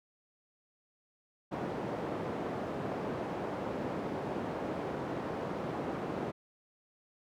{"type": "band-pass noise", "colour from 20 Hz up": "white", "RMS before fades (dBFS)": -37, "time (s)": [1.51, 6.32], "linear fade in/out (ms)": 20, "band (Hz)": [130, 600], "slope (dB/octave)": 12, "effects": []}